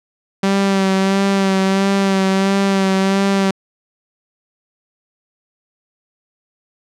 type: tone with vibrato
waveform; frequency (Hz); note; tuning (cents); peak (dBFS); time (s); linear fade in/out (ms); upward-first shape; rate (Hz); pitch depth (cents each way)
sawtooth; 194.1; G3; -17; -9; 0.43-3.51; 5; sine; 1.5; 27
effects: low-pass 7000 Hz 12 dB/octave